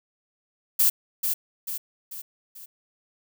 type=noise with echo; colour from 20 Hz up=violet; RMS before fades=-19 dBFS; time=0.79-0.9 s; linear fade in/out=10 ms; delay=440 ms; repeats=4; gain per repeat=-6 dB; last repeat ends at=2.66 s; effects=none